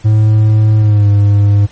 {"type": "tone with pitch glide", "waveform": "triangle", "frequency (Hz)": [108, 101.94], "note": ["A2", "G#2"], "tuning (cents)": [-32, -32], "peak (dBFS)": -3, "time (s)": [0.04, 1.67], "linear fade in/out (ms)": 20, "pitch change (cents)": -100, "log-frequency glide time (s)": [0.78, 1.07], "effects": ["pink hiss -42 dBFS RMS until 1.71 s", "MP3 32 kbps"]}